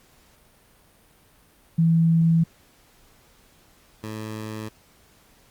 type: tone pair in turn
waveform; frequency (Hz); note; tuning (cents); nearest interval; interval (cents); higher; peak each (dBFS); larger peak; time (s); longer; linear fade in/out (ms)
sine / 15% pulse; 164.81 / 108.77; E3 / A2; 0 / -19; perfect fifth; 719; first; -15 / -25; first; 1.78-2.44 / 4.03-4.69; neither; 10
effects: pink hiss -57 dBFS RMS until 5.5 s + Opus 48 kbps